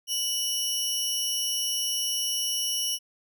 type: tone pair together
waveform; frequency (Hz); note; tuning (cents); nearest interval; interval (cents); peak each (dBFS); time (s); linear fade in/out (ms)
sawtooth; 2960 / 5580; F#7 / F8; 0 / -2; major seventh; 1098; -26 / -26; 0.07-2.99; 50
effects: none